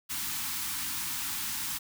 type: band-stop noise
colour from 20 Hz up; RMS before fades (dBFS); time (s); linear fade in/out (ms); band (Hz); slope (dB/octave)
white; -34; 0.09-1.79; 20; 330 to 810; 96
effects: none